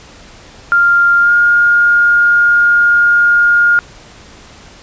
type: tone with pitch glide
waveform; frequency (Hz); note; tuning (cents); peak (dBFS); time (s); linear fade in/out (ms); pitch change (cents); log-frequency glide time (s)
sine; 1396.9 to 1418.9; F6 to F6; 0 to +27; -6; 0.72-3.79; 0; +27; 1.21-1.32
effects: pink hiss -38 dBFS RMS until 4.82 s + resampled to 16000 Hz